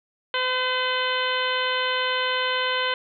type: harmonic tone with a mistuned harmonic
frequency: 509 Hz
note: C5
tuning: 48 cents flat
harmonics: 1 / 2 / 3 / 4 / 5 / 6 / 7 / 8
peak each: -29 / -28 / -28 / -31 / -34 / -28 / -34 / -38 dBFS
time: 0.34-2.94 s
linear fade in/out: 2 ms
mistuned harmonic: 8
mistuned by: +21 cents
effects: none